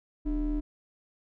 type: ring-modulated tone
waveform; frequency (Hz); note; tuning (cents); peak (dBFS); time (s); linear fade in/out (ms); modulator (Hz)
triangle; 167.9; E3; +32; -21; 0.25-0.61; 20; 129
effects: tanh soft clip ceiling -17 dBFS